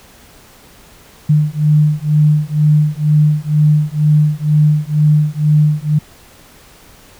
sine beating tone pair, 150 / 152.1 Hz, D3 / D#3, +37 / -39 cents, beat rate 2.1 Hz, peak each -12 dBFS, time 1.29-5.99 s, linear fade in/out 10 ms, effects pink hiss -43 dBFS RMS until 7.19 s

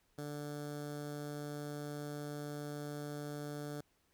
15% pulse tone with notch filter, 146.83 Hz, D3, in tune, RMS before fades -43 dBFS, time 0.18-3.81 s, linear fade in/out 5 ms, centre 2500 Hz, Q 1.2, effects pink hiss -75 dBFS RMS until 4.13 s

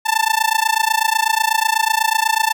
sawtooth tone with amplitude modulation, 885 Hz, A5, 10 cents sharp, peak -7 dBFS, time 0.05-2.53 s, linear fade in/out 20 ms, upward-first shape sine, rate 28.1 Hz, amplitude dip 95%, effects none

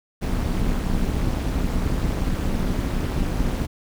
brown noise with amplitude modulation, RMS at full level -19 dBFS, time 0.21-3.67 s, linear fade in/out 20 ms, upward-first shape sine, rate 212 Hz, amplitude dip 80%, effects none

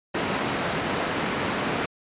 pink band-pass noise, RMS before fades -27 dBFS, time 0.14-1.86 s, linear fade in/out 10 ms, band 170 to 2700 Hz, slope 12 dB/octave, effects resampled to 8000 Hz

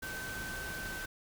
sine tone in noise, 1539 Hz, G6, 32 cents flat, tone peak -40 dBFS, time 0.02-1.06 s, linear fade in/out 10 ms, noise pink, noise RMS -43 dBFS, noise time 0.02-1.06 s, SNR 0 dB, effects none

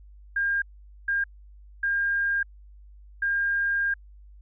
sine tone bursts at uneven times, 1609 Hz, G6, 45 cents sharp, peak -22 dBFS, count 4, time 0.36-0.62 / 1.08-1.24 / 1.83-2.43 / 3.22-3.94 s, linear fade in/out 5 ms, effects added 50 Hz sine -46 dBFS peak until 4.41 s

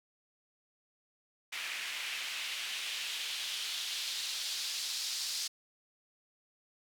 white noise with band-pass filter sweep, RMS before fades -38 dBFS, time 1.52-5.48 s, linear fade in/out 10 ms, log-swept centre 2300 to 4800 Hz, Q 1.9, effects none

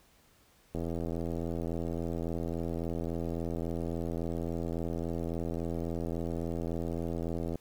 click train, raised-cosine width 2 ms, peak -22 dBFS, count 570, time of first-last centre 0.75-7.556 s, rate 83.6 Hz, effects pink hiss -64 dBFS RMS until 7.6 s

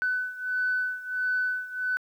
sine beating tone pair, 1501 / 1502.5 Hz, F#6 / F#6, +24 / +26 cents, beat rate 1.5 Hz, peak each -27 / -30 dBFS, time 0.02-1.97 s, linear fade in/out 0 ms, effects tanh soft clip ceiling -18 dBFS + 10-bit

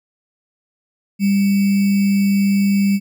sine tone with sample-and-hold, 198.7 Hz, G3, 24 cents sharp, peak -12 dBFS, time 1.19-3 s, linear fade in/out 50 ms, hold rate 2450 Hz, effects none

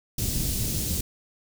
pink band-stop noise, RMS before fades -27 dBFS, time 0.18-1.01 s, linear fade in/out 5 ms, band 240 to 5400 Hz, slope 12 dB/octave, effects none

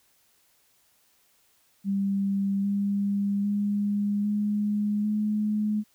sine tone with pitch steps, 197.3 / 200.7 / 204.3 / 207.8 / 211.5 Hz, G3 / G3 / G#3 / G#3 / G#3, +11 / +41 / -28 / +1 / +32 cents, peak -23 dBFS, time 1.84-5.84 s, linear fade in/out 50 ms, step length 800 ms, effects white hiss -65 dBFS RMS until 5.94 s

